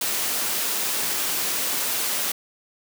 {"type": "high-pass noise", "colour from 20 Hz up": "white", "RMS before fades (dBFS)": -25, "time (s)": [0.01, 2.32], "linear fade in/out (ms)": 5, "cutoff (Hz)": 180, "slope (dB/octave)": 12, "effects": []}